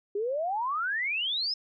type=exponential sweep; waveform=sine; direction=up; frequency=392.1 to 5274 Hz; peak=-27 dBFS; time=0.15-1.54 s; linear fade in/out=5 ms; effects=none